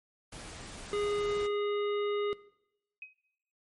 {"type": "noise", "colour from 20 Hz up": "pink", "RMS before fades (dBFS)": -45, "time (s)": [0.32, 1.47], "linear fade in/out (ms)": 5}
{"type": "harmonic tone", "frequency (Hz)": 411.8, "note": "G#4", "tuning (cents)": -15, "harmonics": [1, 3, 5, 7, 9], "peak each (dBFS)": [-29, -39, -43, -46, -48], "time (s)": [0.93, 2.33], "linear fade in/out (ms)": 0}
{"type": "tone with exponential decay", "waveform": "sine", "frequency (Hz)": 2527, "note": "D#7", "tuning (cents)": 26, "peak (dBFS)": -38, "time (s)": [3.02, 3.19], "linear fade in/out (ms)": 2, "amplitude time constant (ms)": 35}
{"effects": ["noise-tail reverb RT60 0.8 s tail -19 dB re dry", "MP3 48 kbps"]}